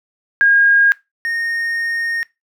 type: tone pair in turn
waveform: sine / triangle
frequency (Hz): 1626 / 1847.3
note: G#6 / A#6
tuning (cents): -37 / -16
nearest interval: major second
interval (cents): 221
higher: second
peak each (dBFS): -8 / -16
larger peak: first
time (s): 0.41-0.92 / 1.25-2.23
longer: second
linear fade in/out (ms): 0
effects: noise-tail reverb RT60 0.2 s tail -20 dB re dry